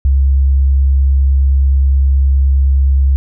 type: tone with vibrato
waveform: sine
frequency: 67.8 Hz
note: C#2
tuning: 38 cents flat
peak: -7 dBFS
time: 0.05-3.16 s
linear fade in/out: 0 ms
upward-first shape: triangle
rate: 9.6 Hz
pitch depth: 9 cents each way
effects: none